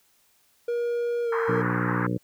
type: tone with pitch glide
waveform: triangle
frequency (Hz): 475.6 to 459.1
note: A#4 to A#4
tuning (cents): +35 to -26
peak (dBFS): -22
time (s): 0.68-1.62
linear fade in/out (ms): 5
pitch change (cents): -61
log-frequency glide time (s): 1.24-1.32
type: band-pass noise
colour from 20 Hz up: pink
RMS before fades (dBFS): -30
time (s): 1.32-2.07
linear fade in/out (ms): 5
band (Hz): 920 to 1800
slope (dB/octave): 48
type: harmonic tone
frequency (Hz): 60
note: B1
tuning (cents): -49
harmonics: 2 / 3 / 4 / 5 / 6 / 7 / 8 / 9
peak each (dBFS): -29 / -29 / -35 / -31 / -37 / -39 / -36 / -41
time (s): 1.48-2.18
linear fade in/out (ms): 10
effects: white hiss -64 dBFS RMS until 2.23 s